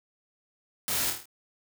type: noise with echo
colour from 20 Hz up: white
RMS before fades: -30 dBFS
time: 0.88-1.1 s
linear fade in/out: 0 ms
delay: 26 ms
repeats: 6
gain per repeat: -4 dB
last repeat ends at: 1.256 s
effects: none